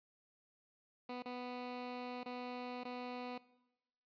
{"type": "tone with dropouts", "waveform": "15% pulse", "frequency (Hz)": 247.7, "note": "B3", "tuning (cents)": 5, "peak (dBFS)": -36, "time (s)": [1.09, 3.38], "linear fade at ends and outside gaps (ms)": 5, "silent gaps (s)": [[1.224, 1.256], [2.234, 2.259], [2.836, 2.85]], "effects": ["noise-tail reverb RT60 1.0 s tail -20 dB re dry", "resampled to 11025 Hz"]}